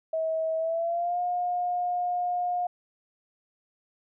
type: tone with pitch glide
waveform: sine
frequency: 643 to 713.5 Hz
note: E5 to F5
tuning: -43 to +37 cents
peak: -25 dBFS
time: 0.13-2.67 s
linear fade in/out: 5 ms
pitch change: +180 cents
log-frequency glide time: 0.57-1.2 s
effects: none